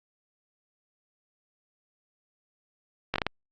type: slowing click train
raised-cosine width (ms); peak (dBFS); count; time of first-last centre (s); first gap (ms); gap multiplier
0.3; -10; 5; 3.14-3.266; 18; 1.39
effects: low-pass 5000 Hz 12 dB/octave + Opus 48 kbps